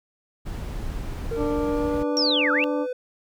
brown noise, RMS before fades -31 dBFS, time 0.45-2.04 s, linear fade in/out 20 ms
triangle tone with pitch glide, 460 to 501.6 Hz, A#4 to B4, -23 to +27 cents, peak -24 dBFS, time 1.31-2.93 s, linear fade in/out 5 ms, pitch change +150 cents, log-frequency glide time 1.45-2.34 s
harmonic tone, 293.7 Hz, D4, in tune, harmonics 1 / 2 / 3 / 4, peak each -25 / -31 / -35 / -37 dBFS, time 1.36-2.87 s, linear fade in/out 50 ms
sine linear two-way sweep, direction down then up, 5660 to 1244.5 to 2800 Hz, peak -20 dBFS, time 2.17-2.64 s, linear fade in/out 0 ms, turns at 2.52 s
effects none

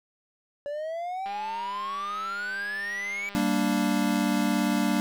triangle exponential sweep, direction up, 569 to 2304 Hz, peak -28 dBFS, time 0.66-3.29 s, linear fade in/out 0 ms
click train, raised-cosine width 0.3 ms, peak -27 dBFS, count 431, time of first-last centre 1.26-3.399 s, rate 201 Hz
square chord, G minor, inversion none, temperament equal, 196 / 233.1 / 293.7 Hz, G3 / Bb3 / D4, 0 / 0 / 0 cents, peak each -28 dBFS, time 3.35-5 s, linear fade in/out 0 ms
effects none

